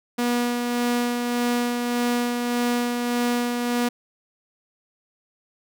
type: tone with tremolo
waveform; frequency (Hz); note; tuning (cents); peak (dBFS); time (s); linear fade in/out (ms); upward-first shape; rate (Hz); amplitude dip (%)
sawtooth; 241.6; B3; -38; -16; 0.18-3.89; 10; sine; 1.7; 35
effects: none